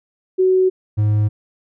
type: tone pair in turn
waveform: sine / triangle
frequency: 373.4 / 105.63 Hz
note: F#4 / G#2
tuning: +16 / +30 cents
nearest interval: octave + minor seventh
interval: 2186 cents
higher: first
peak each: -11 dBFS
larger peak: neither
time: 0.38-0.7 / 0.97-1.29 s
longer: neither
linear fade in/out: 20 ms
effects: none